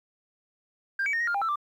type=tone with pitch steps; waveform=sine; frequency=1591 / 2280 / 1842 / 1879 / 1404 / 801 / 1328 / 1178 Hz; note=G6 / C#7 / A#6 / A#6 / F6 / G5 / E6 / D6; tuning=+25 / +48 / -21 / +13 / +9 / +37 / +12 / +5 cents; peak=-23 dBFS; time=0.99-1.558 s; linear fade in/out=5 ms; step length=71 ms; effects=tanh soft clip ceiling -22 dBFS + 10-bit